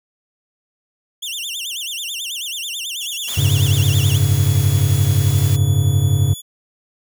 sawtooth tone with vibrato, 3136 Hz, G7, in tune, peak -21 dBFS, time 1.22-4.18 s, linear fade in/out 10 ms, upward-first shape sine, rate 9.2 Hz, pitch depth 250 cents each way
15% pulse tone with pitch glide, 3376 to 3423 Hz, G#7 to A7, +28 to -48 cents, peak -24 dBFS, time 3-6.42 s, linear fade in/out 20 ms, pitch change +24 cents, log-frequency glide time 5.2-5.42 s
white noise, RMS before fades -30 dBFS, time 3.27-5.57 s, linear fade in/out 20 ms
triangle chord, F# suspended second, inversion none, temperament just, 92.5 / 104.06 / 138.75 Hz, F#2 / G#2 / C#3, 0 / +4 / +2 cents, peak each -16 / -14 / -15 dBFS, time 3.37-6.34 s, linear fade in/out 10 ms
effects none

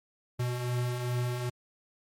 square beating tone pair, 120.8 / 123.3 Hz, B2 / B2, -38 / -2 cents, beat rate 2.5 Hz, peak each -39 / -30 dBFS, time 0.39-1.5 s, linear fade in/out 10 ms, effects MP3 64 kbps

